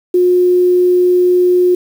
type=tone with quantisation; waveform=sine; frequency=359.6 Hz; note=F#4; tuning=49 cents flat; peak=-7 dBFS; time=0.14-1.75 s; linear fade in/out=5 ms; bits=6; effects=none